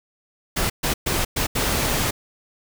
pink noise bursts at uneven times, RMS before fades -22 dBFS, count 5, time 0.56-0.7 / 0.83-0.94 / 1.06-1.25 / 1.36-1.47 / 1.55-2.11 s, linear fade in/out 10 ms, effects none

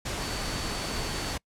sine tone in noise, 4495 Hz, C#8, 23 cents sharp, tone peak -40 dBFS, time 0.2-1.34 s, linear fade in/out 10 ms, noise pink, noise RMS -32 dBFS, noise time 0.05-1.38 s, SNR -11 dB, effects noise-tail reverb RT60 0.1 s tail -26 dB re dry + low-pass 9000 Hz 12 dB/octave

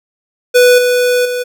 square tone with level steps, 493.9 Hz, B4, in tune, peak -5 / -10 / -16 dBFS, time 0.54-1.44 s, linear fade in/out 20 ms, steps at 0.78 / 1.25 s, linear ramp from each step 5 ms, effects none

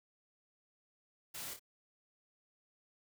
white noise with echo, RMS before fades -45 dBFS, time 1.34-1.54 s, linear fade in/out 10 ms, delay 28 ms, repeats 2, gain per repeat -6 dB, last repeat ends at 1.596 s, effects none

